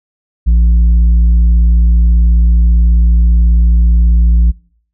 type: tone with tanh clipping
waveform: triangle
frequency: 57.4 Hz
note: A#1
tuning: 26 cents flat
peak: -6 dBFS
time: 0.46-4.52 s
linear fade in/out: 20 ms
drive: 9 dB
effects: noise-tail reverb RT60 0.6 s tail -25 dB re dry